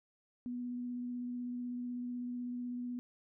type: tone with vibrato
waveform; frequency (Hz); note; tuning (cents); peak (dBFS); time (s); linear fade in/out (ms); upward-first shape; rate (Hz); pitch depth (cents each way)
sine; 245.1; B3; -13; -37; 0.46-2.99; 0; sine; 16; 11
effects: none